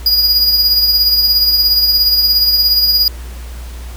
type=tone with tremolo; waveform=square; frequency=4890 Hz; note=D#8; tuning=31 cents flat; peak=-7 dBFS; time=0.06-3.08 s; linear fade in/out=2 ms; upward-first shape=triangle; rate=17 Hz; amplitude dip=50%; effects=added 60 Hz sine -25 dBFS peak until 3.96 s + pink hiss -37 dBFS RMS until 3.96 s